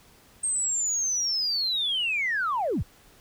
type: linear sweep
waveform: sine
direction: down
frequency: 8500 to 35.03 Hz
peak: -23 dBFS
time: 0.43-2.83 s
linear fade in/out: 10 ms
effects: tanh soft clip ceiling -19 dBFS + pink hiss -56 dBFS RMS until 3.2 s